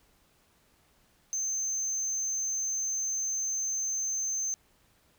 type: tone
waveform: sine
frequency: 6260 Hz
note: G8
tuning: 3 cents flat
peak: -26 dBFS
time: 1.33-4.54 s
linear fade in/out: 0 ms
effects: tanh soft clip ceiling -28 dBFS + pink hiss -66 dBFS RMS until 5.18 s